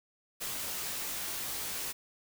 white noise with comb filter, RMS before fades -37 dBFS, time 0.4-1.93 s, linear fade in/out 20 ms, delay 18 ms, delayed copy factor -0.7, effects none

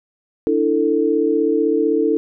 sine chord, D suspended second, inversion none, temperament equal with one note detuned, 293.7 / 329.6 / 444.6 Hz, D4 / E4 / A4, 0 / 0 / +18 cents, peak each -20 / -19 / -17 dBFS, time 0.47-2.17 s, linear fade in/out 0 ms, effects none

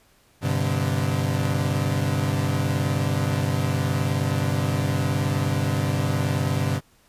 35% pulse chord, G suspended fourth, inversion none, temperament equal with one note detuned, 98 / 127.68 / 146.83 Hz, G2 / C3 / D3, 0 / -42 / 0 cents, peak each -24 dBFS, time 0.41-6.81 s, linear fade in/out 50 ms, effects pink hiss -59 dBFS RMS until 7.08 s + resampled to 32000 Hz

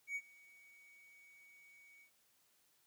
triangle tone with ADSR envelope, 2246 Hz, C#7, 22 cents sharp, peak -35 dBFS, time 0.07-2.11 s, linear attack 85 ms, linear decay 53 ms, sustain -24 dB, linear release 95 ms, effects white hiss -74 dBFS RMS until 2.86 s + high-pass 60 Hz 12 dB/octave

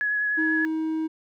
sine tone with vibrato, 1685 Hz, G#6, 25 cents sharp, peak -22 dBFS, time 0.01-0.65 s, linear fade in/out 0 ms, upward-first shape triangle, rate 10 Hz, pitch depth 19 cents each way
triangle tone, 317.5 Hz, D#4, 35 cents sharp, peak -22 dBFS, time 0.37-1.08 s, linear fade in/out 20 ms
effects none

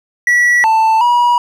triangle tone with pitch steps, 1942 / 886 / 965 Hz, B6 / A5 / B5, -30 / +12 / -40 cents, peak -6 dBFS, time 0.27-1.38 s, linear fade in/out 2 ms, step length 370 ms, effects none

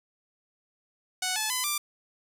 5% pulse tone with pitch steps, 740 / 864.9 / 1010.9 / 1181.5 Hz, F#5 / A5 / B5 / D6, 0 / -30 / +40 / +10 cents, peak -15 dBFS, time 1.22-1.78 s, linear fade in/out 5 ms, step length 140 ms, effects none

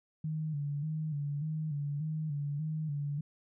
sine tone with vibrato, 150 Hz, D3, 37 cents sharp, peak -32 dBFS, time 0.24-3.21 s, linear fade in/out 5 ms, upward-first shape square, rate 1.7 Hz, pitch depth 68 cents each way, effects none

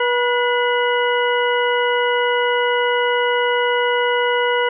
harmonic tone with a mistuned harmonic, 485.9 Hz, B4, 28 cents flat, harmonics 1 / 2 / 3 / 4 / 6, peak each -18 / -21 / -23 / -24 / -26 dBFS, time 0-4.69 s, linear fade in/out 5 ms, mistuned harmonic 4, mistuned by +59 cents, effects none

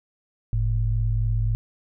sine tone pair together, 46.29 / 110 Hz, F#1 / A2, +2 / 0 cents, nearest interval octave + minor third, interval 1498 cents, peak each -23 / -22 dBFS, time 0.53-1.55 s, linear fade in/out 0 ms, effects none

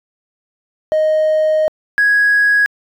triangle tone pair in turn, 622.3 / 1661.3 Hz, D#5 / G#6, 0 / 0 cents, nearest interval octave + perfect fourth, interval 1700 cents, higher second, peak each -8 / -6 dBFS, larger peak second, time 0.92-1.68 / 1.98-2.66 s, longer first, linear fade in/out 0 ms, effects tanh soft clip ceiling -6 dBFS

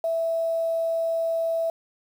sine tone with quantisation, 659.3 Hz, E5, in tune, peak -22 dBFS, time 0.04-1.7 s, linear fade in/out 2 ms, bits 8, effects none

